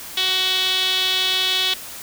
sawtooth tone with band-pass filter, 374.2 Hz, F#4, 20 cents sharp, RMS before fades -20 dBFS, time 0.17-1.74 s, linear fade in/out 5 ms, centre 3500 Hz, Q 5.7, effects white hiss -35 dBFS RMS until 2.02 s

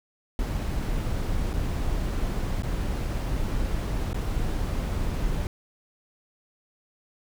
brown noise with dropouts, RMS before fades -27 dBFS, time 0.39-5.47 s, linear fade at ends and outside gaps 1 ms, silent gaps 1.532-1.537 / 2.622-2.633 / 4.131-4.144 s, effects none

